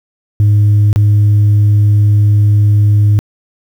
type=tone with dropouts; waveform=sine; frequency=103.83 Hz; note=G#2; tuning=in tune; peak=-3 dBFS; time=0.4-3.19 s; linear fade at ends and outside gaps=0 ms; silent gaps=0.929-0.96 s; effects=tanh soft clip ceiling -4 dBFS + 7-bit